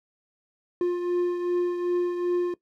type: beating tone pair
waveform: triangle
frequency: 353 / 355.6 Hz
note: F4 / F4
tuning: +19 / +31 cents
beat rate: 2.6 Hz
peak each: -21 / -30 dBFS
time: 0.81-2.54 s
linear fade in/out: 2 ms
effects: noise-tail reverb RT60 0.1 s tail -18 dB re dry